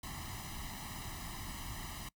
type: noise with comb filter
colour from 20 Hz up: pink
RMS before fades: -44 dBFS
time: 0.03-2.09 s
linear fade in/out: 5 ms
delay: 1 ms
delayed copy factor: +0.85
effects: noise-tail reverb RT60 0.1 s tail -23 dB re dry